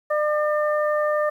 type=harmonic tone; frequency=601 Hz; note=D5; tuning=40 cents sharp; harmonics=1 / 2 / 3; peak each=-20 / -26 / -30 dBFS; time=0.1-1.3 s; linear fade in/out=10 ms; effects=9-bit